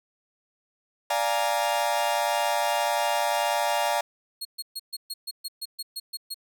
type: chord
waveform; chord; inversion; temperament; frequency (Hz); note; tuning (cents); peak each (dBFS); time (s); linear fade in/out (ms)
40% pulse; Bb dominant seventh; first; equal; 587.3 / 698.5 / 830.6 / 932.3; D5 / F5 / Ab5 / Bb5; 0 / 0 / 0 / 0; -28; 1.1-4.01; 5
type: tone bursts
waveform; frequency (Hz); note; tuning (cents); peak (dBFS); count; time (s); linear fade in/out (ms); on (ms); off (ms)
sawtooth; 4296; C8; +45; -28; 12; 4.41-6.344; 10; 42; 130
effects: none